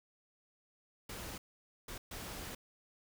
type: noise bursts at uneven times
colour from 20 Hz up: pink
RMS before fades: -45 dBFS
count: 3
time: 1.09-1.38 / 1.88-1.98 / 2.11-2.55 s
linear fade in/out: 5 ms
effects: none